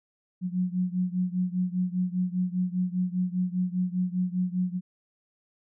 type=beating tone pair; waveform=sine; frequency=180 / 185 Hz; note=F#3 / F#3; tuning=-47 / 0 cents; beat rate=5 Hz; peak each=-27 / -29 dBFS; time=0.41-4.81 s; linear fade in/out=50 ms; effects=none